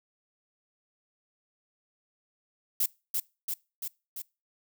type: noise with echo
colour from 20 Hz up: violet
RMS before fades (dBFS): -26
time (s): 2.8-2.86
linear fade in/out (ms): 5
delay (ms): 340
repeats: 4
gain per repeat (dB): -3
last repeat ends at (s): 4.22
effects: noise-tail reverb RT60 0.3 s tail -24 dB re dry